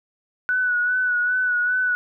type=tone with vibrato; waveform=sine; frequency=1480 Hz; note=F#6; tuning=in tune; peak=-18 dBFS; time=0.49-1.95 s; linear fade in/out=0 ms; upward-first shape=sine; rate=2.5 Hz; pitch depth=33 cents each way; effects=none